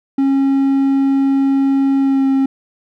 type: tone with pitch glide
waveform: triangle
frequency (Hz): 272.7 to 269.3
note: C#4 to C#4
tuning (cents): -28 to -50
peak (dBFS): -9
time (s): 0.18-2.46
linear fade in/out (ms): 5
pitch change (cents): -22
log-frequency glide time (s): 2-2.26
effects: none